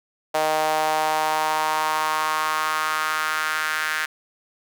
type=tone with high-pass filter sweep; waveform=sawtooth; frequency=155.6 Hz; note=D#3; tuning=in tune; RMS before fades=-23 dBFS; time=0.34-4.06 s; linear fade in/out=10 ms; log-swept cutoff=670 to 1600 Hz; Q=3.4; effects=none